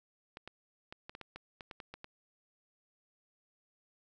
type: clicks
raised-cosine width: 0.3 ms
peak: -29 dBFS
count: 12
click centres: 0.371 / 0.476 / 0.925 / 1.095 / 1.151 / 1.213 / 1.36 / 1.608 / 1.712 / 1.802 / 1.94 / 2.044 s
effects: none